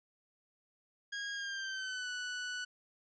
sawtooth tone with pitch glide, 1636 to 1483 Hz, G#6 to F#6, -26 to +4 cents, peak -34 dBFS, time 1.12-2.65 s, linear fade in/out 10 ms, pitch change -170 cents, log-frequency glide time 1.33-2.09 s, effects resampled to 16000 Hz

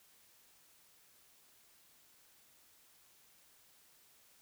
silence, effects white hiss -66 dBFS RMS until 4.41 s

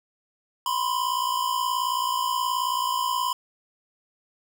square tone pair together, 987.8 / 1046.5 Hz, B5 / C6, 0 / 0 cents, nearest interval minor second, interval 100 cents, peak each -27 dBFS, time 0.66-3.33 s, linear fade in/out 2 ms, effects none

